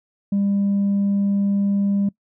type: tone with tanh clipping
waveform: triangle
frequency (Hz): 199.9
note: G3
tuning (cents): +34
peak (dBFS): -17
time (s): 0.32-2.09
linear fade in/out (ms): 5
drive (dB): 6
effects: noise-tail reverb RT60 0.1 s tail -22 dB re dry